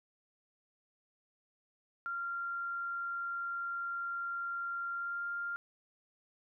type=tone with pitch glide; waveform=sine; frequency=1385 to 1397.1 Hz; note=F6 to F6; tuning=-15 to 0 cents; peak=-35 dBFS; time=2.06-5.56 s; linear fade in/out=0 ms; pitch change=+15 cents; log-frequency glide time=4.94-5.26 s; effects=none